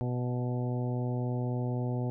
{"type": "harmonic tone with a mistuned harmonic", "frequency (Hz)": 123.8, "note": "B2", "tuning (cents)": 5, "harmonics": [1, 2, 3, 4, 5, 6, 7], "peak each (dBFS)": [-30, -36, -40, -42, -44, -46, -47], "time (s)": [0.01, 2.1], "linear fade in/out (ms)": 0, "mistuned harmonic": 6, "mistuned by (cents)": -20, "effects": []}